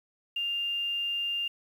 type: tone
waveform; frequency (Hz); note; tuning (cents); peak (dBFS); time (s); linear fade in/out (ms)
sine; 2800; F7; +4; -28; 0.36-1.48; 5
effects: 9-bit